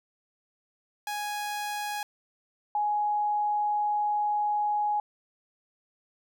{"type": "tone pair in turn", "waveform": ["sawtooth", "sine"], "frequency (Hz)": [830.6, 834.8], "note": ["G#5", "G#5"], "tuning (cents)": [0, 9], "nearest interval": "unison", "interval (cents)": 9, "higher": "second", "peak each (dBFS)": [-27, -24], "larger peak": "second", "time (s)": [[1.07, 2.03], [2.75, 5]], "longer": "second", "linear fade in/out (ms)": 2, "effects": []}